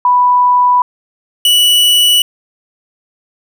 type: tone pair in turn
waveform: sine / 45% pulse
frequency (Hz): 987.8 / 2948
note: B5 / F#7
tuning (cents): 0 / -7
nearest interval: octave + perfect fifth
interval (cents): 1893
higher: second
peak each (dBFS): -6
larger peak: neither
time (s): 0.05-0.82 / 1.45-2.22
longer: neither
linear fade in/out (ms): 2
effects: none